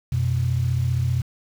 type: tone pair together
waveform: sine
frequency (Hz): 89.79 / 125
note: F2 / B2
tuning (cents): +49 / +21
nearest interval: tritone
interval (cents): 572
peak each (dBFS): -23 / -20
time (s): 0.12-1.22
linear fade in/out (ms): 5
effects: tanh soft clip ceiling -11 dBFS + 7-bit